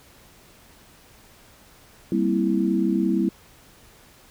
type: chord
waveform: sine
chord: C dominant seventh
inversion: second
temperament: equal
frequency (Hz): 196 / 233.1 / 261.6 / 329.6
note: G3 / Bb3 / C4 / E4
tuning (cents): 0 / 0 / 0 / 0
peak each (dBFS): -23 / -26 / -27 / -23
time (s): 2.12-3.29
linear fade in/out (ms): 2
effects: pink hiss -52 dBFS RMS until 4.3 s